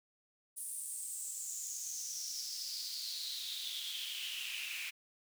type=noise with high-pass filter sweep; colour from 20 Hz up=pink; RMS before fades=-42 dBFS; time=0.56-4.91 s; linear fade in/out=20 ms; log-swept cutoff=9800 to 2400 Hz; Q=6.3; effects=none